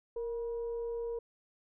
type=tone with frequency modulation; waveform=sine; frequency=466.2 Hz; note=A#4; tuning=in tune; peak=-34 dBFS; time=0.16-1.19 s; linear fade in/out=5 ms; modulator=500 Hz; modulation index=0.25; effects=none